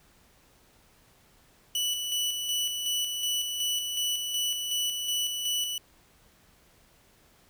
sawtooth tone with tremolo, 2963 Hz, F#7, 2 cents sharp, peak -23 dBFS, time 1.75-5.78 s, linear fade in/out 2 ms, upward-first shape square, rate 2.7 Hz, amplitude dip 40%, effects pink hiss -61 dBFS RMS until 7.49 s

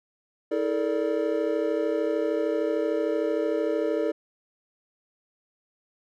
triangle tone cluster, 321.6 / 427.1 / 460.3 / 584 Hz, E4 / G#4 / A#4 / D5, -43 / +48 / -22 / -10 cents, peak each -27 dBFS, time 0.51-4.12 s, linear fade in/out 10 ms, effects none

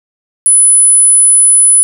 sine tone, 10000 Hz, D#9, 8 cents sharp, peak -3 dBFS, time 0.46-1.83 s, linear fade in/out 0 ms, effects none

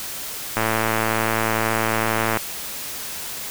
click train, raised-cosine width 0.5 ms, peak -5 dBFS, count 201, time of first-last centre 0.57-2.372 s, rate 111 Hz, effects white hiss -31 dBFS RMS until 3.5 s

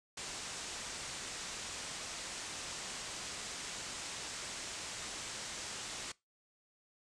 white low-pass noise, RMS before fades -44 dBFS, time 0.17-6.12 s, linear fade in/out 5 ms, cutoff 8500 Hz, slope 48 dB/octave, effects noise-tail reverb RT60 0.2 s tail -21 dB re dry

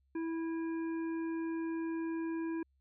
harmonic tone with a mistuned harmonic, 327.9 Hz, E4, 9 cents flat, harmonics 1 / 3 / 5 / 7, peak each -34 / -49 / -51 / -57 dBFS, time 0.15-2.63 s, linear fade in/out 5 ms, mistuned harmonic 7, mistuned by +80 cents, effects added 67 Hz sine -70 dBFS peak until 2.8 s

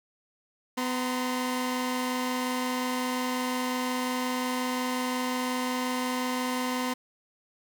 sawtooth tone cluster, 251.6 / 929 / 1032 Hz, B3 / A#5 / C6, +32 / -6 / -24 cents, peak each -25 / -33 / -31 dBFS, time 0.77-6.94 s, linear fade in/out 10 ms, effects none

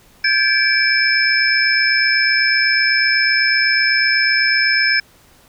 sine tone cluster, 1578 / 1706 / 2317 / 5230 Hz, G6 / G#6 / D7 / E8, +11 / +46 / -24 / -15 cents, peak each -18 dBFS, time 0.24-5 s, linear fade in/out 5 ms, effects pink hiss -50 dBFS RMS until 5.48 s

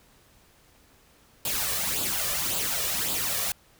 white noise with flanger, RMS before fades -28 dBFS, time 1.45-3.52 s, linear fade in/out 2 ms, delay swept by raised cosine 0.25 to 1.75 ms, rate 1.8 Hz, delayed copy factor +0.6, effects pink hiss -59 dBFS RMS until 3.79 s

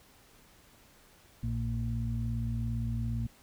harmonic tone, 57.5 Hz, A#1, 23 cents flat, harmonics 1 / 2 / 4, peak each -35 / -32 / -38 dBFS, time 1.43-3.27 s, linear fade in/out 5 ms, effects pink hiss -60 dBFS RMS until 3.42 s

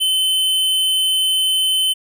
square tone, 3056 Hz, G7, 45 cents flat, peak -15 dBFS, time 0-1.94 s, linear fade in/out 20 ms, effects none

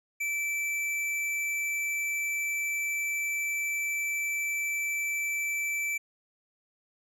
sine tone with hard clipping, 2324 Hz, D7, 19 cents flat, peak -30 dBFS, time 0.2-5.98 s, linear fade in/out 10 ms, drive 11 dB, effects none

